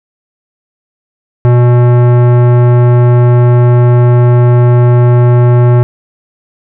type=tone with tanh clipping; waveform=sine; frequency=121.8 Hz; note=B2; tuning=24 cents flat; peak=-5 dBFS; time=1.45-5.83 s; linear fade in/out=0 ms; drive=18 dB; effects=none